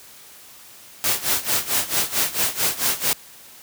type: noise with tremolo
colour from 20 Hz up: white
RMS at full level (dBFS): -19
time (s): 1.04-3.13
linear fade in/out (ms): 0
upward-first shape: sine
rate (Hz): 4.5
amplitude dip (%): 85
effects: white hiss -45 dBFS RMS until 3.62 s + high-pass 60 Hz 12 dB/octave